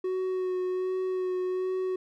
triangle tone with vibrato, 370 Hz, F#4, in tune, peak -25 dBFS, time 0.04-1.96 s, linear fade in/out 5 ms, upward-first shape sine, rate 1.3 Hz, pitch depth 16 cents each way, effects none

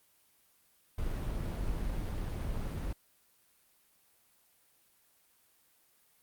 brown noise, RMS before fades -35 dBFS, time 0.98-2.93 s, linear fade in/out 5 ms, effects white hiss -68 dBFS RMS until 6.22 s + Opus 32 kbps

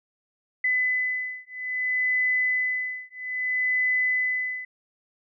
sine beating tone pair, 2008 / 2008.61 Hz, B6 / B6, +28 / +29 cents, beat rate 0.61 Hz, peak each -26 dBFS, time 0.64-4.65 s, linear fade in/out 5 ms, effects none

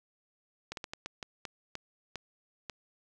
slowing click train, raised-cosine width 0.2 ms, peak -21 dBFS, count 10, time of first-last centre 0.72-2.697 s, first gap 52 ms, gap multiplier 1.34, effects none

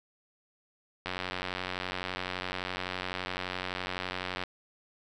click train, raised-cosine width 0.3 ms, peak -17 dBFS, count 311, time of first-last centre 1.06-4.437 s, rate 91.8 Hz, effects none

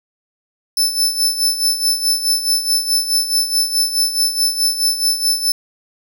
sawtooth tone with tremolo, 5274 Hz, E8, in tune, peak -9 dBFS, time 0.77-5.52 s, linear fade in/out 2 ms, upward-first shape sine, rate 4.7 Hz, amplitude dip 70%, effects none

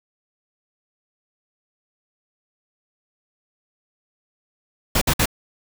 pink noise bursts, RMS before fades -18 dBFS, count 3, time 4.95-5.257 s, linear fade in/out 5 ms, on 65 ms, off 56 ms, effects none

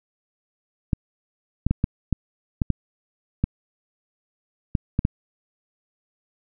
clicks, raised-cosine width 5 ms, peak -7 dBFS, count 11, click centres 0.932 / 1.666 / 1.71 / 1.841 / 2.127 / 2.618 / 2.703 / 3.44 / 4.752 / 4.991 / 5.051 s, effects none

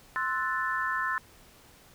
sine chord, F# half-diminished seventh, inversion second, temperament equal, 1046.5 / 1318.5 / 1480 / 1760 Hz, C6 / E6 / F#6 / A6, 0 / 0 / 0 / 0 cents, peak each -32 / -34 / -35 / -31 dBFS, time 0.16-1.18 s, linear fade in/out 0 ms, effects pink hiss -56 dBFS RMS until 1.94 s

